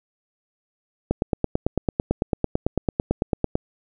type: click train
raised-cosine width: 2 ms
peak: -6 dBFS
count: 23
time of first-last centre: 1.11-3.554 s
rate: 9 Hz
effects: none